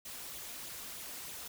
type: noise with flanger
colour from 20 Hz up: white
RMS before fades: -45 dBFS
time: 0.05-1.48 s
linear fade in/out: 5 ms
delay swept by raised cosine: 0.28 to 4.28 ms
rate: 3.2 Hz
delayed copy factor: +0.5
effects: none